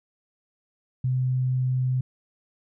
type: tone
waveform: sine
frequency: 128.2 Hz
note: C3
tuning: 35 cents flat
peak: -21 dBFS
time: 1.04-2.01 s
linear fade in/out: 5 ms
effects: none